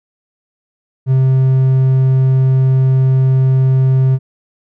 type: tone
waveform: triangle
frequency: 131.6 Hz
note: C3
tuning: 10 cents sharp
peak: -6 dBFS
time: 1.06-4.19 s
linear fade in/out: 50 ms
effects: none